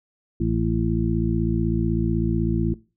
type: harmonic tone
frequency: 56 Hz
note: A1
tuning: 31 cents sharp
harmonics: 1 / 2 / 3 / 4 / 6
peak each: -26 / -26 / -26 / -26 / -26 dBFS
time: 0.4-2.74 s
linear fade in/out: 5 ms
effects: noise-tail reverb RT60 0.3 s tail -19 dB re dry